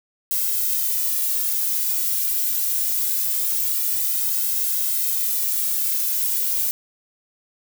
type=noise with flanger; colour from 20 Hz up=violet; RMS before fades=-22 dBFS; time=0.31-6.71 s; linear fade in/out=0 ms; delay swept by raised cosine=1.7 to 2.3 ms; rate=0.23 Hz; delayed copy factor=-0.95; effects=none

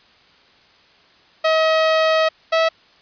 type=tone pair in turn; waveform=sawtooth; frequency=637 / 650 Hz; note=D#5 / E5; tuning=+41 / -24 cents; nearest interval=unison; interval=35 cents; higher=second; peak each=-10 dBFS; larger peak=neither; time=1.44-2.29 / 2.52-2.69 s; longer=first; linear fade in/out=10 ms; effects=white hiss -52 dBFS RMS until 3.01 s + resampled to 11025 Hz

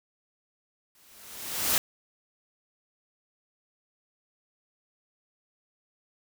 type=noise with exponential growth; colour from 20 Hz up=white; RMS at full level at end=-22 dBFS; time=0.95-1.78 s; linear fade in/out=1 ms; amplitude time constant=180 ms; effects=none

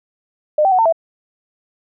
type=tone with pitch steps; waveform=sine; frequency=606 / 775 / 740 / 902 / 658 Hz; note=D#5 / G5 / F#5 / A5 / E5; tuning=-46 / -20 / 0 / +43 / -3 cents; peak=-10 dBFS; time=0.58-0.925 s; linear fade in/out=5 ms; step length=69 ms; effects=none

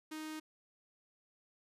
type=tone with notch filter; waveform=sawtooth; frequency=311.1 Hz; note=D#4; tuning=in tune; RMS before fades=-44 dBFS; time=0.11-0.4 s; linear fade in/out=10 ms; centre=670 Hz; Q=1.6; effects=resampled to 32000 Hz + 13-bit

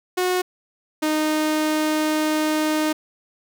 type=tone pair in turn; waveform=sawtooth; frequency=364.5 / 308.5 Hz; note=F#4 / D#4; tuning=-26 / -15 cents; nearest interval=minor third; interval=289 cents; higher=first; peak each=-15 dBFS; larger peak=neither; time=0.17-0.42 / 1.02-2.93 s; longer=second; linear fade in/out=10 ms; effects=none

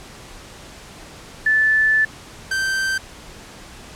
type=tone pair in turn; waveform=sine / 45% pulse; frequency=1750 / 1559.1 Hz; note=A6 / G6; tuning=-10 / -10 cents; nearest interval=major second; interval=200 cents; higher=first; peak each=-13 / -19 dBFS; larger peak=first; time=1.46-2.05 / 2.51-2.98 s; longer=first; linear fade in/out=5 ms; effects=pink hiss -40 dBFS RMS until 3.95 s + low-pass 9000 Hz 12 dB/octave

